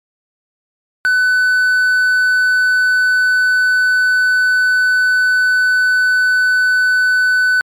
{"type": "tone", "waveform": "triangle", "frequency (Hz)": 1500, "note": "F#6", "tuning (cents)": 23, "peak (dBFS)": -8, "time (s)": [1.05, 7.61], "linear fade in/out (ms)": 0, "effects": ["MP3 96 kbps"]}